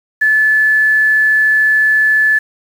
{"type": "tone with quantisation", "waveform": "sine", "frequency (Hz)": 1733, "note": "A6", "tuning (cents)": -27, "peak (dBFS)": -8, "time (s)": [0.21, 2.39], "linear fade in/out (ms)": 10, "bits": 6, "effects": []}